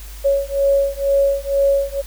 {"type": "beating tone pair", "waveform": "sine", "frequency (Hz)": [554.4, 556.5], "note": ["C#5", "C#5"], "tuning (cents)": [0, 7], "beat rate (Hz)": 2.1, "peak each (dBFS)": -17, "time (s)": [0.24, 2.02], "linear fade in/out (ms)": 20, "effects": ["added 50 Hz sine -32 dBFS peak until 2.06 s", "white hiss -41 dBFS RMS until 2.06 s"]}